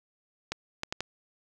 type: clicks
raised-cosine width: 0.2 ms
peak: -14 dBFS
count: 4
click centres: 0.52 / 0.834 / 0.925 / 1.006 s
effects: none